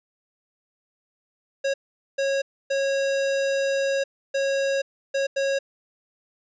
square tone bursts at uneven times, 548 Hz, C#5, 20 cents flat, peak -22 dBFS, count 6, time 1.64-1.74 / 2.18-2.42 / 2.7-4.04 / 4.34-4.82 / 5.14-5.27 / 5.36-5.59 s, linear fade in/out 10 ms, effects resampled to 16000 Hz

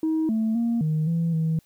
sine tone with pitch steps, 317.3 / 221 / 233.3 / 155.6 / 166.7 / 160.5 Hz, D#4 / A3 / A#3 / D#3 / E3 / E3, +34 / +8 / +2 / 0 / +20 / -46 cents, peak -19 dBFS, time 0.03-1.59 s, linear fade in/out 2 ms, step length 260 ms, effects tanh soft clip ceiling -18 dBFS + white hiss -63 dBFS RMS until 1.65 s

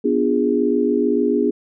sine chord, B diminished seventh, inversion none, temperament equal with one note detuned, 246.9 / 293.7 / 349.2 / 411.2 Hz, B3 / D4 / F4 / Ab4, 0 / 0 / 0 / -17 cents, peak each -20 / -21 / -23 / -19 dBFS, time 0.04-1.51 s, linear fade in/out 10 ms, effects none

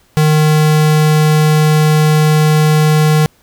square tone, 153.6 Hz, D#3, 22 cents flat, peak -8 dBFS, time 0.17-3.26 s, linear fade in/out 0 ms, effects pink hiss -52 dBFS RMS until 3.42 s

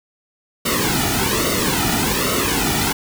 pink noise with flanger, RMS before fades -19 dBFS, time 0.65-2.93 s, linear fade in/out 10 ms, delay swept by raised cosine 1.2 to 1.89 ms, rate 1.2 Hz, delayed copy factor -0.8, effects none

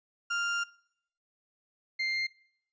35% pulse tone pair in turn, 1396.9 / 2101 Hz, F6 / C7, 0 / +7 cents, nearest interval perfect fifth, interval 707 cents, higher second, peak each -27 dBFS, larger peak neither, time 0.3-0.64 / 1.99-2.27 s, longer first, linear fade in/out 10 ms, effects noise-tail reverb RT60 0.7 s tail -22 dB re dry + resampled to 16000 Hz

